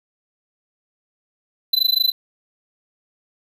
square tone with amplitude modulation, 4017 Hz, B7, 29 cents sharp, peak -12 dBFS, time 1.73-2.12 s, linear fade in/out 5 ms, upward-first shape sine, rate 25.7 Hz, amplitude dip 100%, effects none

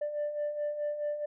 sine beating tone pair, 587.3 / 592 Hz, D5 / D5, 0 / +14 cents, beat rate 4.7 Hz, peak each -37 / -30 dBFS, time 0.01-1.26 s, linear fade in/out 10 ms, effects tanh soft clip ceiling -27 dBFS

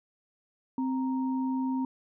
sine tone pair together, 260.7 / 932.3 Hz, C4 / A#5, -6 / 0 cents, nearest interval octave + minor seventh, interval 2206 cents, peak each -27 / -37 dBFS, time 0.78-1.85 s, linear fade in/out 2 ms, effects none

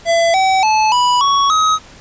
square tone with pitch steps, 672 / 763.1 / 866.5 / 983.9 / 1117.2 / 1268.6 Hz, E5 / G5 / A5 / B5 / C#6 / D#6, +33 / -47 / -27 / -7 / +13 / +33 cents, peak -11 dBFS, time 0.05-1.79 s, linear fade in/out 50 ms, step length 290 ms, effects pink hiss -40 dBFS RMS until 2 s + resampled to 16000 Hz

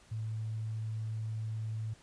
sine tone, 110 Hz, A2, in tune, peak -34 dBFS, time 0.11-1.94 s, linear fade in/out 10 ms, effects pink hiss -61 dBFS RMS until 2.02 s + resampled to 22050 Hz

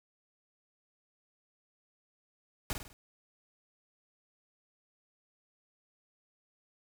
pink noise with echo, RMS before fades -34 dBFS, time 2.7-2.73 s, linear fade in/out 0 ms, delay 50 ms, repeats 4, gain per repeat -6 dB, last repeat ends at 2.93 s, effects none

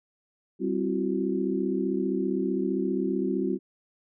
sine tone cluster, 196 / 264 / 337.8 / 373.1 Hz, G3 / C4 / E4 / F#4, 0 / +16 / +42 / +14 cents, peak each -30 dBFS, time 0.59-3.59 s, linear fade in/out 50 ms, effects none

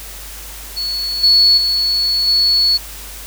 sine tone with level steps, 4402 Hz, C#8, 13 cents flat, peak -18 / -7 / -13 / -10 dBFS, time 0.76-2.78 s, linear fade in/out 20 ms, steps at 1.23 / 1.57 / 2.27 s, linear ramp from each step 10 ms, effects added 50 Hz sine -34 dBFS peak until 3.26 s + white hiss -33 dBFS RMS until 3.26 s

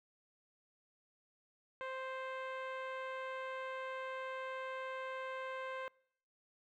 10% pulse tone with low-pass filter, 523.3 Hz, C5, in tune, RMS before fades -43 dBFS, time 1.81-5.88 s, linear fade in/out 0 ms, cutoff 1800 Hz, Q 0.58, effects noise-tail reverb RT60 0.7 s tail -26 dB re dry

